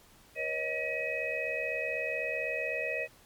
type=tone cluster; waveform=sine; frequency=483.1 / 551 / 627 / 1918 / 2532 Hz; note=B4 / C#5 / D#5 / A#6 / D#7; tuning=-38 / -11 / +13 / +49 / +30 cents; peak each=-39 / -39 / -37 / -38 / -34 dBFS; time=0.35-3.08 s; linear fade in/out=50 ms; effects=pink hiss -59 dBFS RMS until 3.25 s + MP3 96 kbps